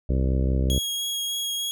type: harmonic tone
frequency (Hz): 65.41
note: C2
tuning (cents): 0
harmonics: 1 / 2 / 3 / 4 / 5 / 6 / 7 / 8 / 9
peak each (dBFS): -21 / -27 / -31 / -33 / -35 / -37 / -38 / -39 / -40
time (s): 0.09-0.79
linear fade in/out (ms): 5
type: tone with vibrato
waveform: sawtooth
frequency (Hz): 3300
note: G#7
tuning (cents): -12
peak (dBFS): -23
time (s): 0.7-1.71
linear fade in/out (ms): 0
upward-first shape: sine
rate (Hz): 3.3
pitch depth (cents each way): 10
effects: none